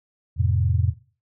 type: chord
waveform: sine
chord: F major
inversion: none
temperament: equal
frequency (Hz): 87.31 / 110 / 130.81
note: F2 / A2 / C3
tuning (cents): 0 / 0 / 0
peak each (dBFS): -20 / -22 / -25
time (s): 0.36-0.94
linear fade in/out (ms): 50
effects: noise-tail reverb RT60 0.4 s tail -19 dB re dry